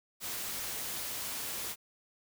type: noise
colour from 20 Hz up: white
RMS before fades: -38 dBFS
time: 0.2-1.76 s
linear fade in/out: 50 ms
effects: none